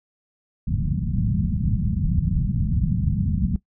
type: low-pass noise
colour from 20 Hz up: white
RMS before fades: -22 dBFS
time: 0.67-3.56 s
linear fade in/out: 2 ms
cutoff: 200 Hz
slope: 48 dB/octave
effects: noise-tail reverb RT60 0.1 s tail -18 dB re dry